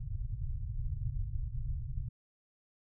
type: low-pass noise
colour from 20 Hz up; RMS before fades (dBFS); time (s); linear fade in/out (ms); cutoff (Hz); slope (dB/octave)
pink; -36; 0-2.09; 5; 140; 96
effects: none